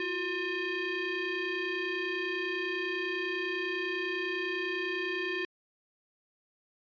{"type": "ring-modulated tone", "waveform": "25% pulse", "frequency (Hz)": 710, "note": "F5", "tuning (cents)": 28, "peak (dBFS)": -24, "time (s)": [0, 5.45], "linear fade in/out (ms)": 2, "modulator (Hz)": 1080, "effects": ["resampled to 11025 Hz"]}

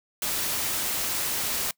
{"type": "noise", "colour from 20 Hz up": "white", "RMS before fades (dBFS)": -28, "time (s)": [0.22, 1.71], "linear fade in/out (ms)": 2, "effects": ["noise-tail reverb RT60 0.1 s tail -23 dB re dry"]}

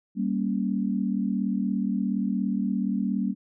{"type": "chord", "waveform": "sine", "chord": "G diminished", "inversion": "none", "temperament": "equal", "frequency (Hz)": [196, 233.1, 277.2], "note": ["G3", "Bb3", "Db4"], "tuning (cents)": [0, 0, 0], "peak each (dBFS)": [-26, -28, -31], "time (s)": [0.15, 3.35], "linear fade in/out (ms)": 50, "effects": []}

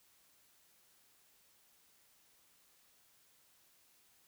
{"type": "silence", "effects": ["white hiss -69 dBFS RMS until 4.27 s"]}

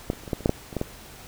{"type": "clicks", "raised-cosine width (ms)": 2, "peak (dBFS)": [-10, -27, -30, -24, -11, -26, -6, -6, -24, -13, -12], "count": 11, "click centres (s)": [0.101, 0.133, 0.236, 0.278, 0.332, 0.407, 0.459, 0.494, 0.728, 0.767, 0.814], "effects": ["pink hiss -45 dBFS RMS until 1.27 s"]}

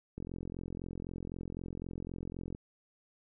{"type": "click train", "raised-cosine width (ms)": 3, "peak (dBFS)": -28, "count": 105, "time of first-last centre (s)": [0.18, 2.549], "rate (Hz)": 43.9, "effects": []}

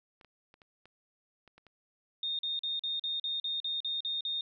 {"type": "clicks", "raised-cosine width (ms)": 0.3, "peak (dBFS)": -40, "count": 8, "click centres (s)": [0.212, 0.247, 0.541, 0.618, 0.856, 1.477, 1.58, 1.667]}
{"type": "tone bursts", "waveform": "sine", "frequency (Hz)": 3672, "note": "A#7", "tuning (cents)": -27, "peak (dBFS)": -31, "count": 11, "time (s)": [2.23, 4.41], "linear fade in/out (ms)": 2, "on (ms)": 160, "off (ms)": 42}
{"effects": []}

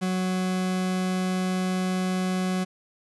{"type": "tone", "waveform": "40% pulse", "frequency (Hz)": 185, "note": "F#3", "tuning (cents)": 0, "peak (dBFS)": -23, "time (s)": [0.01, 2.65], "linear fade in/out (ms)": 20, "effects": ["resampled to 24000 Hz", "9-bit"]}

